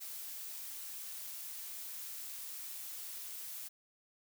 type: noise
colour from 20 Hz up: blue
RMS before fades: -45 dBFS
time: 0-3.69 s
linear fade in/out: 20 ms
effects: none